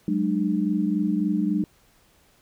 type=tone cluster; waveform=sine; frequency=187.6 / 211.2 / 301 Hz; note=F#3 / G#3 / D4; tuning=+24 / +29 / +43 cents; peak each=-25 dBFS; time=0.08-1.64 s; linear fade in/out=2 ms; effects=pink hiss -60 dBFS RMS until 2.41 s